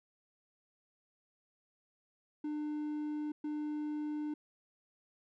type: tone bursts at uneven times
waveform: triangle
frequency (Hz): 300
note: D4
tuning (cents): +37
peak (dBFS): -33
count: 2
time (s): 2.44-3.32 / 3.44-4.34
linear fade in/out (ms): 5
effects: none